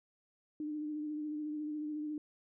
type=tone with vibrato; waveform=sine; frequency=301.8 Hz; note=D4; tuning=47 cents sharp; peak=-36 dBFS; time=0.6-2.18 s; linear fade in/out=2 ms; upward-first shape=sine; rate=14 Hz; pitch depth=27 cents each way; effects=none